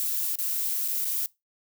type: noise with dropouts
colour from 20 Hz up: violet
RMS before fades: -28 dBFS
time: 0-1.26 s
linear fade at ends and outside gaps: 0 ms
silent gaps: 0.356-0.387 / 0.878-0.884 / 1.046-1.053 s
effects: noise-tail reverb RT60 0.2 s tail -21 dB re dry